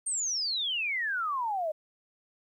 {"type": "exponential sweep", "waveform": "sine", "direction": "down", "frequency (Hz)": [8900, 600], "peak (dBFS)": -28, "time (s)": [0.06, 1.72], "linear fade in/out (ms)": 10, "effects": ["11-bit"]}